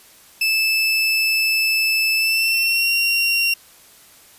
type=tone with pitch glide; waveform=30% pulse; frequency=2628 to 2752 Hz; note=E7 to F7; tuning=-6 to -26 cents; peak=-13 dBFS; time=0.41-3.54 s; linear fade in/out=5 ms; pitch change=+80 cents; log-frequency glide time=2.16-2.91 s; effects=white hiss -48 dBFS RMS until 4.38 s + resampled to 32000 Hz